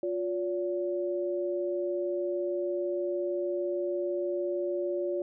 sine tone pair together, 354.4 / 572 Hz, F4 / D5, +25 / -46 cents, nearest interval minor sixth, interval 829 cents, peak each -30 / -32 dBFS, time 0.03-5.22 s, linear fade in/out 2 ms, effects none

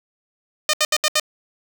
5% pulse tone bursts, 610 Hz, D#5, 34 cents flat, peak -4 dBFS, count 5, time 0.69-1.198 s, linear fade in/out 2 ms, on 44 ms, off 72 ms, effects none

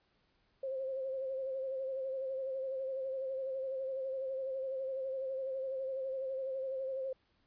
sine tone with vibrato, 530 Hz, C5, 22 cents sharp, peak -35 dBFS, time 0.63-7.13 s, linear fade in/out 5 ms, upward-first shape sine, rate 12 Hz, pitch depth 37 cents each way, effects pink hiss -74 dBFS RMS until 7.46 s + resampled to 11025 Hz

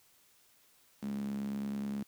sawtooth tone with high-pass filter, 69.3 Hz, C#2, in tune, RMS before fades -37 dBFS, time 1.02-2.03 s, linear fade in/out 5 ms, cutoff 210 Hz, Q 9, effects white hiss -66 dBFS RMS until 2.07 s

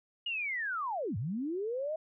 sine linear two-way sweep, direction down then up, 2900 to 92.5 to 644 Hz, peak -32 dBFS, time 0.26-1.96 s, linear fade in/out 5 ms, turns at 1.17 s, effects none

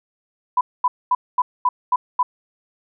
sine tone bursts, 995 Hz, B5, 13 cents sharp, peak -13 dBFS, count 7, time 0.57-2.23 s, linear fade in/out 5 ms, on 40 ms, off 230 ms, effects none

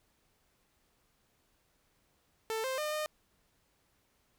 sawtooth tone with pitch steps, 443.6 / 524 / 606 / 611 Hz, A4 / C5 / D#5 / D#5, +14 / +2 / -46 / -32 cents, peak -29 dBFS, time 2.5-3.06 s, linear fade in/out 0 ms, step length 140 ms, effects pink hiss -73 dBFS RMS until 4.38 s

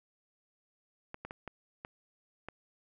clicks, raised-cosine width 0.5 ms, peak -26 dBFS, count 6, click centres 1.144 / 1.25 / 1.309 / 1.477 / 1.849 / 2.486 s, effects none

